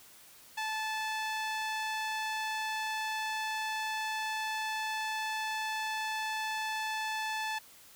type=tone with band-pass filter; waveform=sawtooth; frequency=872 Hz; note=A5; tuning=16 cents flat; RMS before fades=-35 dBFS; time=0.57-7.59 s; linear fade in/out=10 ms; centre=2300 Hz; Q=0.55; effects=white hiss -56 dBFS RMS until 7.95 s